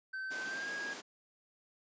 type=tone with pitch glide; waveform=triangle; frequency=1541 to 1642.1 Hz; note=G6 to G#6; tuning=-30 to -20 cents; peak=-36 dBFS; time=0.13-0.94 s; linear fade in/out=10 ms; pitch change=+110 cents; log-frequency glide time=0.45-0.7 s
type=high-pass noise; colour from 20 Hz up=pink; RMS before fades=-46 dBFS; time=0.3-1.02 s; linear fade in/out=20 ms; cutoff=230 Hz; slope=24 dB/octave
effects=resampled to 16000 Hz